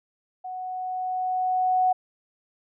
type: tone with level ramp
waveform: sine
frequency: 740 Hz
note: F#5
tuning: in tune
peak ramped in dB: -32 to -17 dBFS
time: 0.44-1.93 s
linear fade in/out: 10 ms
effects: none